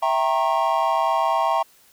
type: chord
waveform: triangle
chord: E diminished seventh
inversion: none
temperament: equal with one note detuned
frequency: 659.3 / 784 / 932.3 / 1084.7 Hz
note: E5 / G5 / Bb5 / Db6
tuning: 0 / 0 / 0 / -38 cents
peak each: -22 / -22 / -21 / -22 dBFS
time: 0.02-1.63 s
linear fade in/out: 10 ms
effects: white hiss -55 dBFS RMS until 1.92 s